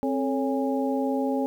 sine tone cluster, 264.9 / 438.5 / 557 / 820 Hz, C4 / A4 / C#5 / G#5, +22 / -6 / +8 / -22 cents, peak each -25 / -31 / -30 / -32 dBFS, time 0.03-1.46 s, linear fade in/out 0 ms, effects 9-bit

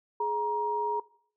sine tone pair together, 420.9 / 945 Hz, G#4 / A#5, +23 / +23 cents, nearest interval octave + major second, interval 1400 cents, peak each -32 / -27 dBFS, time 0.2-1 s, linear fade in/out 5 ms, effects noise-tail reverb RT60 0.6 s tail -22 dB re dry

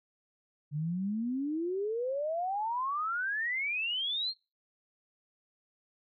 sine exponential sweep, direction up, 142.7 to 4300 Hz, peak -30 dBFS, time 0.71-4.34 s, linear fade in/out 50 ms, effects noise-tail reverb RT60 0.3 s tail -26 dB re dry

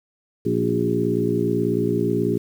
harmonic tone with a mistuned harmonic, 58.27 Hz, A#1, in tune, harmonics 2 / 3 / 4 / 5 / 6 / 7, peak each -27 / -26 / -26 / -26 / -25 / -24 dBFS, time 0.45-2.38 s, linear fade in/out 10 ms, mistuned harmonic 6, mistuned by +41 cents, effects 8-bit

